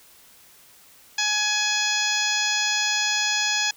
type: harmonic tone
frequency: 840 Hz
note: G#5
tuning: 19 cents sharp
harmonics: 1 / 2 / 3 / 4 / 5 / 6 / 7 / 8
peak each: -32 / -27 / -28 / -28 / -31 / -28 / -33 / -29 dBFS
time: 1.18-3.71 s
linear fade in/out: 5 ms
effects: white hiss -52 dBFS RMS until 3.76 s